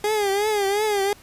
30% pulse tone with vibrato, 410.8 Hz, G#4, 19 cents flat, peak -17 dBFS, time 0.04-1.13 s, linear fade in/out 2 ms, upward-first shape triangle, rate 2.8 Hz, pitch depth 110 cents each way, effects pink hiss -49 dBFS RMS until 1.22 s + resampled to 32000 Hz

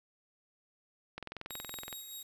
click train, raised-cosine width 0.3 ms, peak -25 dBFS, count 17, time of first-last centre 1.18-1.928 s, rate 21.4 Hz
5% pulse tone with tremolo, 3790 Hz, A#7, 28 cents sharp, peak -33 dBFS, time 1.5-2.23 s, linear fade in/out 5 ms, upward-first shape sine, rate 4.9 Hz, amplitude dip 40%
effects resampled to 32000 Hz + 10-bit

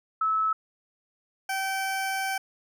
sine / 20% pulse tone pair in turn, 1301 / 772 Hz, E6 / G5, -23 / -27 cents, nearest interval major sixth, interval 904 cents, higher first, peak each -22 dBFS, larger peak neither, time 0.21-0.53 / 1.49-2.38 s, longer second, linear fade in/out 5 ms, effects none

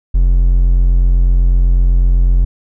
triangle tone, 44 Hz, F1, 14 cents sharp, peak -5 dBFS, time 0.14-2.45 s, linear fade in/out 10 ms, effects none

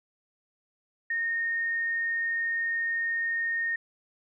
sine tone, 1843 Hz, A#6, 20 cents flat, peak -26 dBFS, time 1.1-3.76 s, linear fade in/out 5 ms, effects none

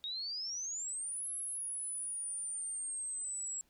sine exponential two-way sweep, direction up then down, 3706 to 11000 to 7630 Hz, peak -37 dBFS, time 0.04-3.61 s, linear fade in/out 0 ms, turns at 1.29 s, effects pink hiss -73 dBFS RMS until 3.69 s

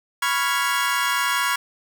30% pulse chord, C# dominant seventh, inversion third, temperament equal, 987.8 / 1108.7 / 1396.9 / 1661.2 Hz, B5 / C#6 / E#6 / G#6, 0 / 0 / 0 / 0 cents, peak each -23 dBFS, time 0.22-1.56 s, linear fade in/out 5 ms, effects none

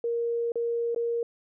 sine tone with dropouts, 468.5 Hz, A#4, 9 cents sharp, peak -25 dBFS, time 0.04-1.23 s, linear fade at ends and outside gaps 2 ms, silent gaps 0.52-0.556 / 0.947-0.961 s, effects none

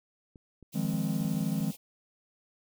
clicks, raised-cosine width 3 ms, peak -38 dBFS, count 9, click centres 0.358 / 0.627 / 0.851 / 0.94 / 1.209 / 1.251 / 1.342 / 1.411 / 1.606 s
white band-stop noise, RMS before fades -47 dBFS, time 0.72-1.77 s, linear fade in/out 20 ms, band 950 to 2300 Hz, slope 48 dB/octave
triangle chord, F minor seventh, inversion third, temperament equal, 155.56 / 174.61 / 207.7 / 261.6 Hz, Eb3 / F3 / Ab3 / C4, 0 / 0 / 0 / 0 cents, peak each -31 / -31 / -30 / -34 dBFS, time 0.74-1.72 s, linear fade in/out 20 ms
effects none

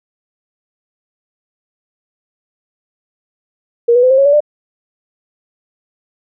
sine tone with pitch steps, 471.6 / 490.2 / 509.6 / 529.7 / 550.6 / 572.3 / 594.9 Hz, A#4 / B4 / C5 / C5 / C#5 / D5 / D5, +20 / -13 / -46 / +21 / -12 / -45 / +22 cents, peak -6 dBFS, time 3.88-4.405 s, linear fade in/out 10 ms, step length 75 ms, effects none

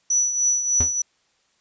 sine tone with tremolo, 5920 Hz, F#8, in tune, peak -15 dBFS, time 0.1-1.02 s, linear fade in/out 5 ms, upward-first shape triangle, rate 3.3 Hz, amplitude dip 65%
square tone with exponential decay, 82.41 Hz, E2, in tune, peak -20 dBFS, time 0.8-0.92 s, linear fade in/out 5 ms, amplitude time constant 25 ms
effects white hiss -65 dBFS RMS until 1.6 s + resampled to 16000 Hz

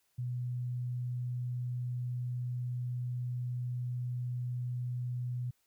sine tone, 123.47 Hz, B2, in tune, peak -33 dBFS, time 0.18-5.51 s, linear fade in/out 10 ms, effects white hiss -75 dBFS RMS until 5.66 s

